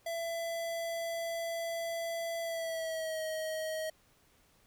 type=tone with pitch glide; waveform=square; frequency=669 to 631.5 Hz; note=E5 to D#5; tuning=+25 to +26 cents; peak=-35 dBFS; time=0.06-3.9 s; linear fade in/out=5 ms; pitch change=-99 cents; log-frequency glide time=2.41-3.23 s; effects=pink hiss -67 dBFS RMS until 4.66 s